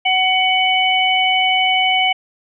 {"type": "harmonic tone", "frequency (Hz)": 748, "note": "F#5", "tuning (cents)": 19, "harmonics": [1, 3, 4], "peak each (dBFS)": [-17, -17, -17], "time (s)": [0.05, 2.13], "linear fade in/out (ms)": 10, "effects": []}